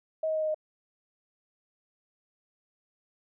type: tone with pitch steps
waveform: sine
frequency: 634 / 630 / 626 / 622 / 618.1 Hz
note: D#5 / D#5 / D#5 / D#5 / D#5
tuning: +32 / +21 / +10 / -1 / -12 cents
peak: -26 dBFS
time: 0.23-0.545 s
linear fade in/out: 5 ms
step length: 63 ms
effects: none